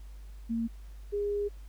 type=tone pair in turn; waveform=sine; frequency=229.2 / 409.1 Hz; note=A#3 / G#4; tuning=-29 / -26 cents; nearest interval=minor seventh; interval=1003 cents; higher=second; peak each=-28 dBFS; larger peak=neither; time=0.49-0.68 / 1.12-1.49 s; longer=second; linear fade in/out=20 ms; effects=added 50 Hz sine -43 dBFS peak until 1.68 s + pink hiss -63 dBFS RMS until 1.68 s